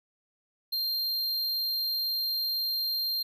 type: tone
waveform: square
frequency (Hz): 4186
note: C8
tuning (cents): 0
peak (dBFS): -28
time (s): 0.72-3.23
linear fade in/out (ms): 10
effects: none